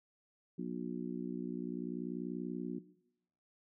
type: harmonic tone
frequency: 60.4 Hz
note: B1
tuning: 38 cents flat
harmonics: 3 / 4 / 5 / 6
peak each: -40 / -42 / -44 / -46 dBFS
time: 0.58-2.79 s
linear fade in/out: 10 ms
effects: noise-tail reverb RT60 0.8 s tail -17 dB re dry